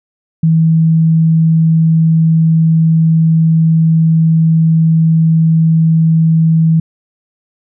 sine tone, 161.8 Hz, E3, 32 cents flat, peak -6 dBFS, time 0.43-6.8 s, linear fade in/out 5 ms, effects none

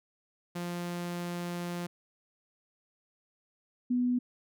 sawtooth / sine tone pair in turn, 174.61 / 246.9 Hz, F3 / B3, 0 / 0 cents, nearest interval tritone, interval 600 cents, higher second, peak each -30 / -25 dBFS, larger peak second, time 0.55-1.87 / 3.9-4.19 s, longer first, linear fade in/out 10 ms, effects none

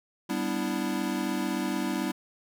square chord, E minor seventh, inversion first, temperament equal, 196 / 246.9 / 293.7 / 329.6 Hz, G3 / B3 / D4 / E4, 0 / 0 / 0 / 0 cents, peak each -34 dBFS, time 0.29-2.12 s, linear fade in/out 10 ms, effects none

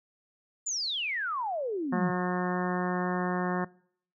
sine exponential sweep, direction down, 7310 to 151.9 Hz, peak -29 dBFS, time 0.66-2.11 s, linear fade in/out 10 ms
harmonic tone, 180.4 Hz, F#3, 44 cents flat, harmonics 1 / 2 / 3 / 4 / 5 / 6 / 7 / 8 / 9 / 10, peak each -29 / -34 / -38 / -36 / -40 / -37 / -43 / -43 / -43 / -41 dBFS, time 1.92-3.65 s, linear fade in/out 10 ms
effects noise-tail reverb RT60 0.6 s tail -23 dB re dry

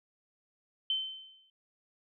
sine tone with exponential decay, 3081 Hz, G7, 31 cents flat, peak -26 dBFS, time 0.9-1.5 s, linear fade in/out 2 ms, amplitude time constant 130 ms, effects none

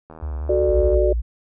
click train, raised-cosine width 1 ms, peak -26 dBFS, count 68, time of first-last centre 0.1-0.942 s, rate 79.6 Hz
sine tone with vibrato, 69 Hz, C#2, 7 cents flat, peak -24 dBFS, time 0.22-0.99 s, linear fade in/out 10 ms, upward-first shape square, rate 5.2 Hz, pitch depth 69 cents each way
sine chord, D major, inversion first, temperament equal with one note detuned, 370 / 440 / 592.8 Hz, F#4 / A4 / D5, 0 / 0 / +16 cents, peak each -19 / -24 / -19 dBFS, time 0.49-1.13 s, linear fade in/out 5 ms
sine tone, 57.7 Hz, A#1, 17 cents flat, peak -19 dBFS, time 0.68-1.22 s, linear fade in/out 20 ms
effects none

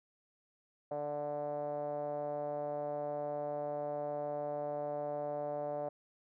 5% pulse tone with low-pass filter, 146.83 Hz, D3, in tune, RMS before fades -38 dBFS, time 0.91-5.89 s, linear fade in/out 5 ms, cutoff 640 Hz, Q 8.1, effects none

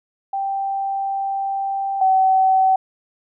sine tone pair in turn, 784 / 760.8 Hz, G5 / F#5, 0 / +48 cents, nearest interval minor second, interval 52 cents, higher first, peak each -20 / -12 dBFS, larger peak second, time 0.33-2.01 / 2.01-2.76 s, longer first, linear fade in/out 5 ms, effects none

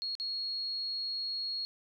sine tone with dropouts, 4307 Hz, C8, 49 cents sharp, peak -33 dBFS, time 0.02-1.65 s, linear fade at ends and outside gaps 0 ms, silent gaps 0.152-0.199 s, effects none

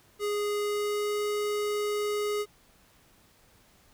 square tone with pitch glide, 413.7 to 416.3 Hz, G#4 to G#4, -7 to +4 cents, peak -28 dBFS, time 0.19-2.46 s, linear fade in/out 50 ms, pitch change +11 cents, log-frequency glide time 0.61-1.21 s, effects pink hiss -61 dBFS RMS until 3.93 s

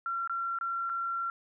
sine tone with dropouts, 1366 Hz, F6, 39 cents flat, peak -30 dBFS, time 0.06-1.3 s, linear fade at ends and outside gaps 1 ms, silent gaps 0.275-0.296 / 0.587-0.611 / 0.894-0.898 s, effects none

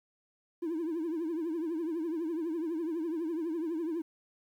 triangle tone with vibrato, 327.3 Hz, E4, 12 cents flat, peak -28 dBFS, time 0.62-4.02 s, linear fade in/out 10 ms, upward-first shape triangle, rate 12 Hz, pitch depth 140 cents each way, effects tanh soft clip ceiling -27 dBFS + 11-bit

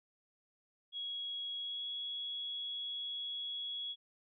sine tone with pitch glide, 3322 to 3347 Hz, G#7 to G#7, 0 to +13 cents, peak -38 dBFS, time 0.92-3.96 s, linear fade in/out 50 ms, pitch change +13 cents, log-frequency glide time 1.58-1.86 s, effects none

